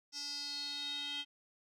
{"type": "tone with band-pass filter sweep", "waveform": "square", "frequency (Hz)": 287.8, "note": "D4", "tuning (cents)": -35, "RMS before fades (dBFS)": -41, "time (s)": [0.12, 1.25], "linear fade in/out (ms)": 50, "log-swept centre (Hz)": [5400, 3200], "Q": 7.5, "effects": []}